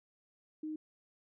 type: tone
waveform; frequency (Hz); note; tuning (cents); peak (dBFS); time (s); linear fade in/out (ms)
sine; 309.6; D#4; -9; -37; 0.63-0.76; 5
effects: none